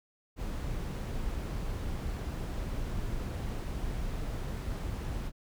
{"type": "noise", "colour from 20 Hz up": "brown", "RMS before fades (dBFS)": -35, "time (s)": [0.36, 5.32], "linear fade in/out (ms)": 50, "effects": []}